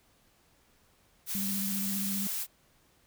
blue noise, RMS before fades -34 dBFS, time 1.26-2.47 s, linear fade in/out 50 ms
sine tone with vibrato, 197 Hz, G3, 9 cents sharp, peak -33 dBFS, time 1.35-2.27 s, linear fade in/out 0 ms, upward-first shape sine, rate 15 Hz, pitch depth 27 cents each way
effects pink hiss -66 dBFS RMS until 3.06 s

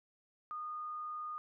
sine tone, 1227 Hz, D#6, 25 cents flat, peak -39 dBFS, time 0.51-1.38 s, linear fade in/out 0 ms, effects none

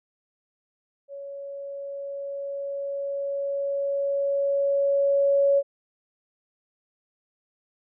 sine tone with level ramp, 559 Hz, C#5, 14 cents sharp, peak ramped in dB -35 to -16 dBFS, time 1.08-5.63 s, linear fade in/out 50 ms, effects none

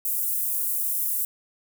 pink high-pass noise, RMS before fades -26 dBFS, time 0.05-1.25 s, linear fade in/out 2 ms, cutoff 11000 Hz, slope 24 dB/octave, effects none

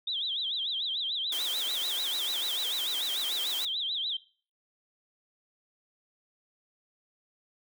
sine tone with vibrato, 3520 Hz, A7, in tune, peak -29 dBFS, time 0.07-4.17 s, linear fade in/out 5 ms, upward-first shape sine, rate 6.8 Hz, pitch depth 210 cents each way
white high-pass noise, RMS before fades -38 dBFS, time 1.32-3.65 s, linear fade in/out 2 ms, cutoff 270 Hz, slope 48 dB/octave
effects noise-tail reverb RT60 0.4 s tail -19 dB re dry

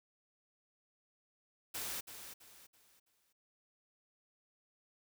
white noise with echo, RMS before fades -41 dBFS, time 1.74-2.01 s, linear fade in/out 10 ms, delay 330 ms, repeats 4, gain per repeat -9 dB, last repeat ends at 3.33 s, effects none

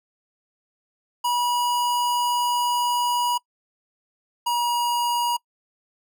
square tone pair in turn, 969 / 957.3 Hz, B5 / A#5, -33 / +46 cents, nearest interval unison, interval 21 cents, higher first, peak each -21 dBFS, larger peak neither, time 1.24-3.38 / 4.46-5.37 s, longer first, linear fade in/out 10 ms, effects noise-tail reverb RT60 0.1 s tail -25 dB re dry

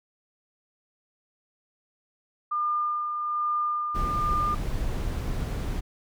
sine tone with tremolo, 1205 Hz, D6, 44 cents sharp, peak -23 dBFS, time 2.51-4.55 s, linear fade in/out 10 ms, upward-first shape sine, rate 1.2 Hz, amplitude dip 40%
brown noise, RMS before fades -29 dBFS, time 3.94-5.81 s, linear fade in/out 20 ms
effects none

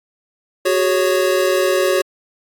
square chord, F# suspended second, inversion none, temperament equal with one note detuned, 370 / 409.8 / 554.4 Hz, F#4 / G#4 / C#5, 0 / -23 / 0 cents, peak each -18 / -22 / -18 dBFS, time 0.65-2.02 s, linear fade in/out 10 ms, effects AAC 64 kbps

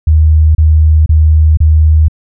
sine tone bursts, 77.9 Hz, D#2, 3 cents sharp, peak -3 dBFS, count 4, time 0.07-2.083 s, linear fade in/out 5 ms, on 480 ms, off 31 ms, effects none

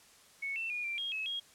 sine tone with pitch steps, 2211 / 2679 / 2440 / 2360 / 3256 / 2581 / 3272 Hz, C#7 / E7 / D#7 / D7 / G#7 / E7 / G#7, -5 / +27 / -34 / +8 / -35 / -37 / -26 cents, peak -34 dBFS, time 0.42-1.4 s, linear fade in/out 10 ms, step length 140 ms, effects white hiss -60 dBFS RMS until 1.54 s + low-pass 10000 Hz 12 dB/octave

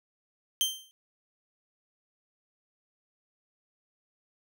sawtooth tone with exponential decay, 3136 Hz, G7, in tune, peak -18 dBFS, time 0.61-0.91 s, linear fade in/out 0 ms, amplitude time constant 64 ms, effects none

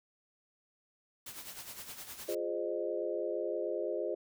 white noise with tremolo, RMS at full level -44 dBFS, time 1.26-2.35 s, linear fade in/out 5 ms, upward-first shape sine, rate 9.7 Hz, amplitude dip 60%
sine chord, F minor seventh, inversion none, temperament equal with one note detuned, 349.2 / 415.3 / 523.3 / 612.6 Hz, F4 / Ab4 / C5 / Eb5, 0 / 0 / 0 / -27 cents, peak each -38 dBFS, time 2.28-4.15 s, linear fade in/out 10 ms
effects none

